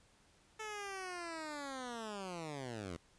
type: linear sweep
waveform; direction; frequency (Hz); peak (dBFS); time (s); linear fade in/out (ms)
10% pulse; down; 440 to 80; -34; 0.59-2.97; 10
effects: pink hiss -68 dBFS RMS until 3.18 s + resampled to 22050 Hz